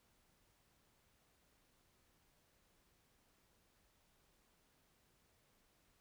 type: silence
effects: pink hiss -75 dBFS RMS until 6 s